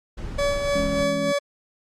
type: noise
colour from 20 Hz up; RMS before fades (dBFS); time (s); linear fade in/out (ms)
brown; -31; 0.17-1.04; 10
type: tone with tremolo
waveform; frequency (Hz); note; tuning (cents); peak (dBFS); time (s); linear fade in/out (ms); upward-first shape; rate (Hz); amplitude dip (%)
40% pulse; 570; C#5; +48; -19; 0.38-1.39; 10; sine; 3.4; 45
type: chord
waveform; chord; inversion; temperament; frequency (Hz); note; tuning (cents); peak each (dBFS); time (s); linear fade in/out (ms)
sine; C# minor; first; just; 166.31 / 207.9 / 277.2; E3 / G#3 / C#4; +16 / +2 / 0; -31 / -30 / -28; 0.74-1.33; 20
effects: low-pass 8000 Hz 12 dB/octave + Opus 48 kbps